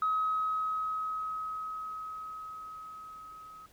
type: tone with level ramp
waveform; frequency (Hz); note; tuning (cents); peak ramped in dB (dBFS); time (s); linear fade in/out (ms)
sine; 1273; D#6; +39; -25 to -47; 0.02-3.66; 2
effects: tanh soft clip ceiling -21 dBFS + pink hiss -62 dBFS RMS until 3.72 s